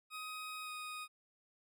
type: tone with pitch glide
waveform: 20% pulse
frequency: 1257 to 1244.7 Hz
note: D#6 to D#6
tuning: +17 to 0 cents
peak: -38 dBFS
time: 0.1-1.08 s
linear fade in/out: 50 ms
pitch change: -17 cents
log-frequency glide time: 0.64-0.7 s
effects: none